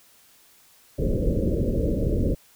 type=low-pass noise; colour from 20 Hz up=pink; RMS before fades=-23 dBFS; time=0.98-2.35 s; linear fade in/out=10 ms; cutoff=580 Hz; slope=96 dB/octave; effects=white hiss -56 dBFS RMS until 2.55 s